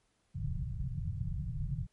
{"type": "low-pass noise", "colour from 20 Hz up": "white", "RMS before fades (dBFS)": -36, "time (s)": [0.34, 1.87], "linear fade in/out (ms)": 20, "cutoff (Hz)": 170, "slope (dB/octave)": 96, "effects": ["pink hiss -75 dBFS RMS until 1.92 s", "MP3 48 kbps"]}